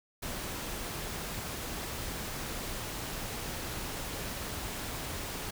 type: noise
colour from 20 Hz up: pink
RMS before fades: -38 dBFS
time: 0.22-5.51 s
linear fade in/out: 10 ms
effects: none